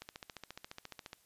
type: click train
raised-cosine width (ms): 0.2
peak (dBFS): -27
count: 17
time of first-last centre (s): 0.02-1.131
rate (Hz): 14.4
effects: white hiss -69 dBFS RMS until 1.25 s + resampled to 32000 Hz